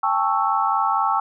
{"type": "chord", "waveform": "sine", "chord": "A dominant seventh", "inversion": "third", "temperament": "equal with one note detuned", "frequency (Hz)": [795.9, 880, 1108.7, 1318.5], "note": ["G5", "A5", "C#6", "E6"], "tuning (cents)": [26, 0, 0, 0], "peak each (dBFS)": -23, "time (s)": [0.03, 1.2], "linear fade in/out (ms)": 5, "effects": []}